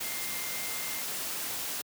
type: tone in noise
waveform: sine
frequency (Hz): 2100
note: C7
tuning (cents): +6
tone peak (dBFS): -42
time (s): 0.03-1.02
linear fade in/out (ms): 10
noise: white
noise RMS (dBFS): -35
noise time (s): 0-1.82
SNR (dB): -10
effects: high-pass 100 Hz 12 dB/octave